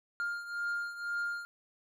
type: beating tone pair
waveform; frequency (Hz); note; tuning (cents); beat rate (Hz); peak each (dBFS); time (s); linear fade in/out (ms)
triangle; 1405 / 1407; F6 / F6; +10 / +12; 2; -33 / -38; 0.2-1.45; 0
effects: none